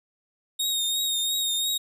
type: tone with vibrato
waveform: sawtooth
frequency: 3720 Hz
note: A#7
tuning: 4 cents flat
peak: -21 dBFS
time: 0.59-1.78 s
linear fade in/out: 10 ms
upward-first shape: triangle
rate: 2.9 Hz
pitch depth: 41 cents each way
effects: none